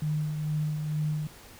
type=tone with tremolo; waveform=sine; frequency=152.3 Hz; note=D#3; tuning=37 cents flat; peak=-25 dBFS; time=0.02-1.27 s; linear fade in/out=2 ms; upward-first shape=sine; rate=2.2 Hz; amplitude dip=40%; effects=pink hiss -50 dBFS RMS until 1.59 s